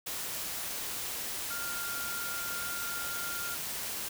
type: tone in noise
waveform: sine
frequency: 1400 Hz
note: F6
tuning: 4 cents sharp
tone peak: -38 dBFS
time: 1.5-3.55 s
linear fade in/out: 10 ms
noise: white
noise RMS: -37 dBFS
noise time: 0.06-4.09 s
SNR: -4 dB
effects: none